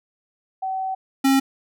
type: tone pair in turn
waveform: sine / square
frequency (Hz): 761 / 270.2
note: F#5 / C#4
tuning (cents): +48 / -44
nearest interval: octave + tritone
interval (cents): 1792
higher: first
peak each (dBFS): -23 / -15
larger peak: second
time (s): 0.62-0.95 / 1.24-1.4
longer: first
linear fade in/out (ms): 10
effects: none